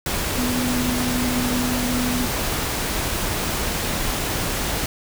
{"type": "tone in noise", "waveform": "sine", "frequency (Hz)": 247.8, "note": "B3", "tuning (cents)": 6, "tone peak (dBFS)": -22, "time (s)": [0.38, 2.26], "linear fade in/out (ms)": 2, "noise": "pink", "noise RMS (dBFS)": -24, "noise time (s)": [0.06, 4.86], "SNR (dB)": -1, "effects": []}